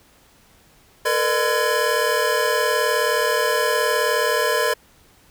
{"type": "tone cluster", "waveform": "square", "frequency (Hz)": [449.8, 488.9, 604, 1018, 1682], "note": ["A4", "B4", "D5", "C6", "G#6"], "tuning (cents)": [38, -18, 48, -48, 22], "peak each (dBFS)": -25, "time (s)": [1.05, 4.74], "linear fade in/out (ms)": 10, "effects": ["pink hiss -54 dBFS RMS until 5.3 s"]}